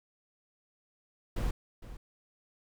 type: noise with echo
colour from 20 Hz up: brown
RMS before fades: -31 dBFS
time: 1.36-1.51 s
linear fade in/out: 5 ms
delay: 460 ms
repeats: 1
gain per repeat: -14 dB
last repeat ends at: 1.97 s
effects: none